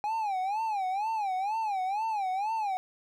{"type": "tone with vibrato", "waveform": "triangle", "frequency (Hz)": 816, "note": "G#5", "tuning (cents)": -31, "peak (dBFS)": -26, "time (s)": [0.04, 2.77], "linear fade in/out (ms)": 0, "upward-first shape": "sine", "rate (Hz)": 2.1, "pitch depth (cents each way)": 170, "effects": []}